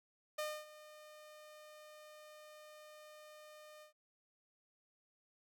sawtooth tone with ADSR envelope, 608 Hz, D#5, 40 cents flat, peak -33 dBFS, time 0.38-3.93 s, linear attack 9 ms, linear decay 260 ms, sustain -18 dB, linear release 110 ms, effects none

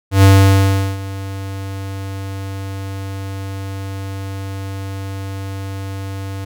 square tone with ADSR envelope, 97.2 Hz, G2, 14 cents flat, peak -5 dBFS, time 0.11-6.45 s, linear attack 120 ms, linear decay 740 ms, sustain -19 dB, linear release 9 ms, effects none

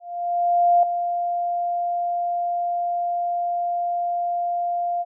sine tone with ADSR envelope, 698.5 Hz, F5, in tune, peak -12 dBFS, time 0-5.05 s, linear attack 830 ms, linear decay 3 ms, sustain -9 dB, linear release 39 ms, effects none

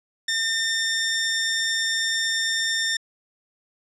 15% pulse tone, 1809 Hz, A6, 48 cents sharp, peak -15 dBFS, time 0.28-2.97 s, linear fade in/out 5 ms, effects low-pass 9000 Hz 12 dB/octave

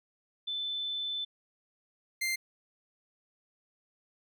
sine / sawtooth tone pair in turn, 3520 / 2093 Hz, A7 / C7, 0 / 0 cents, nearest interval major sixth, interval 900 cents, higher first, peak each -32 / -26 dBFS, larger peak second, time 0.47-1.25 / 2.21-2.36 s, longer first, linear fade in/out 10 ms, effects none

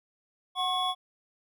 triangle tone cluster, 739 / 1083 / 3385 Hz, F#5 / C#6 / G#7, -2 / -41 / +32 cents, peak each -29 dBFS, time 0.55-0.95 s, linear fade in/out 50 ms, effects none

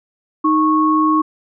sine tone pair together, 311.1 / 1101 Hz, D#4 / C#6, 0 / -12 cents, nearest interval octave + minor seventh, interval 2188 cents, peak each -14 dBFS, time 0.44-1.22 s, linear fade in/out 10 ms, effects none

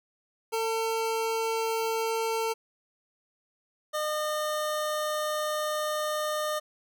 25% pulse tone pair in turn, 450.2 / 608.2 Hz, A4 / D#5, +40 / -40 cents, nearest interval perfect fourth, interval 520 cents, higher second, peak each -23 / -24 dBFS, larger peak first, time 0.52-2.54 / 3.93-6.6 s, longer second, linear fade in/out 20 ms, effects none

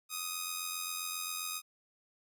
5% pulse tone with amplitude modulation, 1250 Hz, D#6, 8 cents sharp, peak -22 dBFS, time 0.09-1.62 s, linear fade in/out 50 ms, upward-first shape sine, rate 87.5 Hz, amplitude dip 50%, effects none

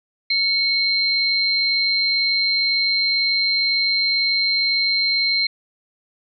sine tone pair together, 2198 / 4149 Hz, C#7 / C8, -15 / -15 cents, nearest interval major seventh, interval 1100 cents, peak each -21 / -18 dBFS, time 0.3-5.47 s, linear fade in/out 5 ms, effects none

